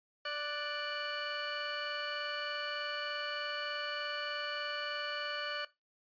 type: tone pair together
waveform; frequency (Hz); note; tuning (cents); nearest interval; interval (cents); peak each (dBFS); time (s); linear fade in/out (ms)
15% pulse; 587.3 / 1479.9; D5 / F#6; 0 / 0; octave + major third; 1600; -32 / -31; 0.25-5.65; 5
effects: noise-tail reverb RT60 0.2 s tail -17 dB re dry + resampled to 11025 Hz